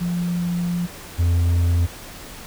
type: tone pair in turn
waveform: sine / triangle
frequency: 174.61 / 85.95 Hz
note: F3 / F2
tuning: 0 / -27 cents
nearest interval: octave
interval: 1227 cents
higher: first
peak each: -20 / -13 dBFS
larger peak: second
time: 0-0.87 / 1.18-1.87 s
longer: first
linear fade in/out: 20 ms
effects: pink hiss -38 dBFS RMS until 2.46 s